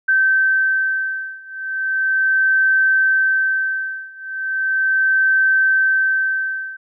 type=beating tone pair; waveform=sine; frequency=1548 / 1548.37 Hz; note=G6 / G6; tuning=-22 / -22 cents; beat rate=0.37 Hz; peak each=-18 / -17 dBFS; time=0.08-6.77 s; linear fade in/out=10 ms; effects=none